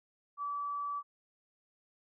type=tone; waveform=sine; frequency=1152 Hz; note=D6; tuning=34 cents flat; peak=-34 dBFS; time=0.37-1.03 s; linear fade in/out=50 ms; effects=none